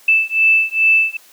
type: beating tone pair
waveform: sine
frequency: 2637 / 2639.4 Hz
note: E7 / E7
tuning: 0 / +2 cents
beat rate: 2.4 Hz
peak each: -14 dBFS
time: 0.08-1.17 s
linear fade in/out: 5 ms
effects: white hiss -47 dBFS RMS until 1.32 s + high-pass 300 Hz 12 dB/octave